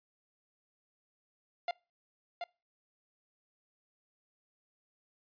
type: tone with echo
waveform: 45% pulse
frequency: 698.5 Hz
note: F5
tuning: in tune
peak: -31 dBFS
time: 1.68-1.71 s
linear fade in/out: 2 ms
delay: 730 ms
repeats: 1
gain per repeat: -5 dB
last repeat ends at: 2.44 s
effects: noise-tail reverb RT60 0.3 s tail -25 dB re dry + resampled to 11025 Hz